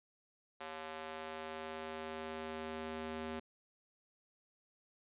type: tone with high-pass filter sweep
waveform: square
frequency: 79.1 Hz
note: D#2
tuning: 29 cents sharp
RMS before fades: -44 dBFS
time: 0.6-3.4 s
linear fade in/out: 10 ms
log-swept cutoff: 630 to 260 Hz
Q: 0.98
effects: resampled to 8000 Hz